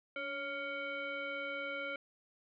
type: tone with frequency modulation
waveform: sine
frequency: 1396.9 Hz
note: F6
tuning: in tune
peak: -37 dBFS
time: 0.16-1.96 s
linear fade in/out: 2 ms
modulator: 842 Hz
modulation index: 1.4
effects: none